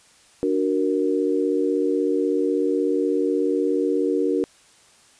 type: chord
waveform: sine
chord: D augmented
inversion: none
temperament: equal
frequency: 293.7 / 370 / 466.2 Hz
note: D4 / F#4 / A#4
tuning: 0 / 0 / 0 cents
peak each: -23 dBFS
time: 0.43-4.44 s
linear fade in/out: 0 ms
effects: white hiss -54 dBFS RMS until 5.19 s + resampled to 22050 Hz